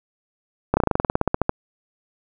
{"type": "slowing click train", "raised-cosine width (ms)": 1, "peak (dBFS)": -3, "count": 16, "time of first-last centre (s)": [0.74, 1.494], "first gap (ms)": 30, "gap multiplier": 1.07, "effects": []}